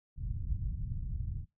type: low-pass noise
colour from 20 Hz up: pink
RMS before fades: -36 dBFS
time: 0.16-1.46 s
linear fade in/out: 50 ms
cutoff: 130 Hz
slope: 24 dB/octave
effects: noise-tail reverb RT60 0.2 s tail -20 dB re dry